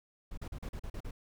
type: noise bursts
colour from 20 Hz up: brown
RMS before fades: -40 dBFS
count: 8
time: 0.31-1.11 s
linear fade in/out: 5 ms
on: 65 ms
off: 40 ms
effects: none